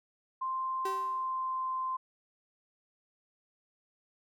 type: tone with pitch glide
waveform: sine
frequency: 1046.5 to 1039.9 Hz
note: C6 to C6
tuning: 0 to -11 cents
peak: -31 dBFS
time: 0.41-1.97 s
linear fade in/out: 10 ms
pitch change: -11 cents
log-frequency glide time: 0.92-1.69 s
type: tone with exponential decay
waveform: 35% pulse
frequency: 385.2 Hz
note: G4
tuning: 30 cents flat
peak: -31 dBFS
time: 0.85-1.31 s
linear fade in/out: 5 ms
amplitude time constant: 100 ms
effects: none